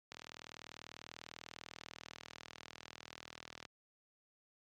click train, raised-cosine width 0.2 ms, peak -29 dBFS, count 143, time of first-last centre 0.12-3.652 s, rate 40.2 Hz, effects high-pass 80 Hz 12 dB/octave + MP3 96 kbps

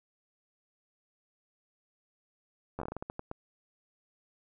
slowing click train, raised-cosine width 1 ms, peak -23 dBFS, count 12, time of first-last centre 2.79-3.314 s, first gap 11 ms, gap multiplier 1.27, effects none

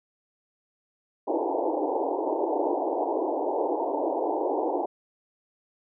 pink band-pass noise, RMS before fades -27 dBFS, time 1.27-4.86 s, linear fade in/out 10 ms, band 290 to 940 Hz, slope 96 dB/octave, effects none

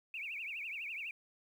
sine tone with vibrato, 2473 Hz, D#7, 11 cents flat, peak -39 dBFS, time 0.14-1.11 s, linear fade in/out 2 ms, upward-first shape triangle, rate 12 Hz, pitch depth 230 cents each way, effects 11-bit

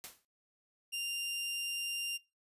white noise with exponential decay, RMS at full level -42 dBFS, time 0.04-0.25 s, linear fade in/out 0 ms, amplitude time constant 45 ms
sawtooth tone, 2789 Hz, F7, 3 cents flat, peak -32 dBFS, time 0.92-2.18 s, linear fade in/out 20 ms
effects noise-tail reverb RT60 0.3 s tail -25 dB re dry + resampled to 32000 Hz

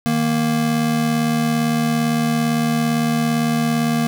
square tone pair together, 155.4 / 233.1 Hz, D#3 / A#3, -2 / 0 cents, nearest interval perfect fifth, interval 702 cents, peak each -23 / -18 dBFS, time 0.06-4.07 s, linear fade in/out 0 ms, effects none

